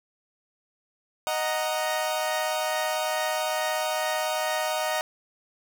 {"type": "chord", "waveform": "sawtooth", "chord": "D# minor", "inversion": "none", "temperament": "equal", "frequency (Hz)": [622.3, 740, 932.3], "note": ["D#5", "F#5", "A#5"], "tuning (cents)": [0, 0, 0], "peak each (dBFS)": [-24, -27, -28], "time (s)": [1.27, 5.01], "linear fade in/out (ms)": 0, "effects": ["9-bit"]}